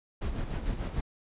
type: noise with tremolo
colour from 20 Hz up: brown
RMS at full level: -30 dBFS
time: 0.21-1.01 s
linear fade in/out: 10 ms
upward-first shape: sine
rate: 6.7 Hz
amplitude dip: 60%
effects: resampled to 8000 Hz